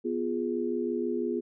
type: chord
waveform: sine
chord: F diminished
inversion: second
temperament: equal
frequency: 246.9 / 349.2 / 415.3 Hz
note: Cb4 / F4 / Ab4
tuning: 0 / 0 / 0 cents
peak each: -32 / -31 / -32 dBFS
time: 0.04-1.41 s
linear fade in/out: 20 ms
effects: none